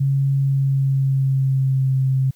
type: tone with pitch glide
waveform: sine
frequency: 137.3 to 132.55 Hz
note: C#3 to C3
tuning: -16 to +23 cents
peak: -15 dBFS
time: 0-2.31 s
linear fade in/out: 10 ms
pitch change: -61 cents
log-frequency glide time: 0.37-1.94 s
effects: white hiss -58 dBFS RMS until 2.35 s